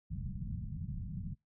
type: low-pass noise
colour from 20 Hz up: white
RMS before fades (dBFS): -40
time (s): 0.1-1.35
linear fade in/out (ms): 20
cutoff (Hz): 190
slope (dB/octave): 48
effects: noise-tail reverb RT60 0.2 s tail -26 dB re dry